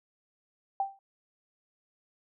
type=tone with exponential decay; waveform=sine; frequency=784 Hz; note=G5; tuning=in tune; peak=-23 dBFS; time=0.8-0.99 s; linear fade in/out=2 ms; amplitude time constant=41 ms; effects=none